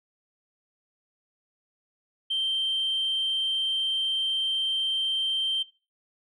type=tone; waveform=sine; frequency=3136 Hz; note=G7; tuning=in tune; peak=-23 dBFS; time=2.3-5.63 s; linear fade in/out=10 ms; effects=noise-tail reverb RT60 0.3 s tail -17 dB re dry + tanh soft clip ceiling -21 dBFS